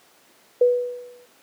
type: tone with exponential decay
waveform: sine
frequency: 490.6 Hz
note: B4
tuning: 12 cents flat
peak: -10 dBFS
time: 0.61-1.26 s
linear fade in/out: 5 ms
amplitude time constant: 140 ms
effects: pink hiss -55 dBFS RMS until 1.42 s + high-pass 300 Hz 12 dB/octave